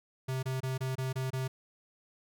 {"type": "tone bursts", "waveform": "square", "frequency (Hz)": 130.81, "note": "C3", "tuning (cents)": 0, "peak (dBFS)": -32, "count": 7, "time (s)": [0.28, 1.48], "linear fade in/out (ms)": 10, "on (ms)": 150, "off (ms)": 25, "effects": []}